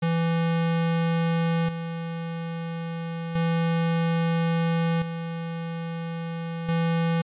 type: tone with tremolo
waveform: square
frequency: 166.2 Hz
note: E3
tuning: 15 cents sharp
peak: -22 dBFS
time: 0.02-7.22 s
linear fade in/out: 10 ms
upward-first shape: square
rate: 0.3 Hz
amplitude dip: 60%
effects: resampled to 8000 Hz